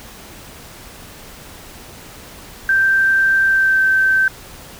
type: tone with pitch glide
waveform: sine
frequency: 1568 to 1550 Hz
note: G6 to G6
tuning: 0 to -20 cents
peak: -11 dBFS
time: 2.69-4.28 s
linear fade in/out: 2 ms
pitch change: -20 cents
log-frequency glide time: 3.46-3.84 s
effects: pink hiss -38 dBFS RMS until 4.79 s